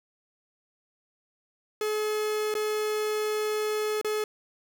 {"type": "tone with dropouts", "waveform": "45% pulse", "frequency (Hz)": 426.6, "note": "G#4", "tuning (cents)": 46, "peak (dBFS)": -26, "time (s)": [1.81, 4.24], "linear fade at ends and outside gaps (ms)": 2, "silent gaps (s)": [[2.541, 2.551], [4.014, 4.046]], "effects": []}